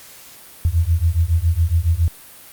sine beating tone pair, 80 / 87.2 Hz, D#2 / F2, +49 / -2 cents, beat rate 7.2 Hz, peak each -17 dBFS, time 0.65-2.08 s, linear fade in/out 0 ms, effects white hiss -42 dBFS RMS until 2.52 s + Opus 48 kbps

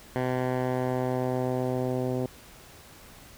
10% pulse tone with low-pass filter sweep, 127.4 Hz, C3, 46 cents flat, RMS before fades -28 dBFS, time 0.16-2.26 s, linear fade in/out 0 ms, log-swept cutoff 1800 to 500 Hz, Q 0.92, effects pink hiss -50 dBFS RMS until 3.37 s

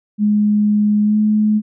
sine tone with pitch glide, 209.1 to 212.9 Hz, G#3 to G#3, +12 to +43 cents, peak -11 dBFS, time 0.18-1.62 s, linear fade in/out 50 ms, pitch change +31 cents, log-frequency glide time 1.03-1.17 s, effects none

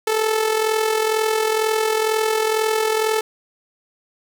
sawtooth tone with amplitude modulation, 437.9 Hz, A4, 8 cents flat, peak -11 dBFS, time 0.07-3.21 s, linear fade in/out 5 ms, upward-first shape sine, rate 42.1 Hz, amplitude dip 55%, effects none

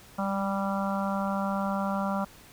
harmonic tone with a mistuned harmonic, 196 Hz, G3, in tune, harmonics 1 / 3 / 4 / 5 / 6 / 7, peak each -29 / -34 / -35 / -36 / -37 / -37 dBFS, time 0.18-2.25 s, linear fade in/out 10 ms, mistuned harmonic 1, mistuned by +16 cents, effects pink hiss -52 dBFS RMS until 2.52 s

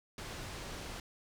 pink low-pass noise, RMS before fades -44 dBFS, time 0.18-1 s, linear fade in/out 2 ms, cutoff 7600 Hz, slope 12 dB/octave, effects none

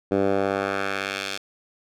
10% pulse tone with band-pass filter sweep, 98.1 Hz, G2, 2 cents sharp, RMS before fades -25 dBFS, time 0.11-1.38 s, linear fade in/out 10 ms, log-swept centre 390 to 4100 Hz, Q 1, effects none

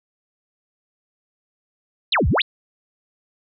sine exponential two-way sweep, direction down then up, 4526 to 57.2 to 4526 Hz, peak -15 dBFS, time 2.12-2.42 s, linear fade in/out 5 ms, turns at 2.28 s, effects none

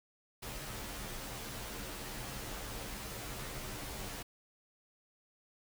pink noise with comb filter, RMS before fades -43 dBFS, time 0.42-4.23 s, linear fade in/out 10 ms, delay 12 ms, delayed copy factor -1, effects none

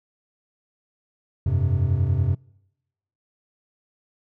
triangle chord, F suspended second, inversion none, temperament equal, 87.31 / 98 / 130.81 Hz, F2 / G2 / C3, 0 / 0 / 0 cents, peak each -21 dBFS, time 1.46-2.35 s, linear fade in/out 5 ms, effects noise-tail reverb RT60 0.9 s tail -26 dB re dry

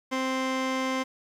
25% pulse tone pair together, 261.6 / 1046.5 Hz, C4 / C6, 0 / 0 cents, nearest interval 2 octaves, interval 2400 cents, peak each -24 / -27 dBFS, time 0.11-1.04 s, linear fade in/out 20 ms, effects low-pass 6000 Hz 12 dB/octave + 9-bit

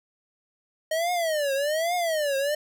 square tone with vibrato, 622.3 Hz, D#5, in tune, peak -24 dBFS, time 0.91-2.55 s, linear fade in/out 5 ms, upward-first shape triangle, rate 1.2 Hz, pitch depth 260 cents each way, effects none

